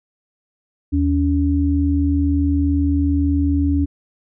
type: tone pair together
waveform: sine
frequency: 79.33 / 282.7 Hz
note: D#2 / C#4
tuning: +34 / +34 cents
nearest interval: octave + minor seventh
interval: 2200 cents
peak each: -17 dBFS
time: 0.92-3.86 s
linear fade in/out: 20 ms
effects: none